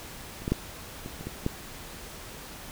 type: clicks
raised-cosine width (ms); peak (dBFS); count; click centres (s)
3; -28 / -16 / -10 / -24 / -26 / -21 / -13; 7; 0.42 / 0.479 / 0.52 / 1.061 / 1.21 / 1.27 / 1.464
effects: pink hiss -43 dBFS RMS until 2.71 s